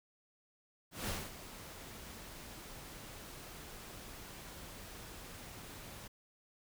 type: noise with ADSR envelope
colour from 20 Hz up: pink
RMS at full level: -38 dBFS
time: 0.91-6.08 s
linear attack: 170 ms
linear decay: 220 ms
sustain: -12 dB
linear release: 9 ms
effects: none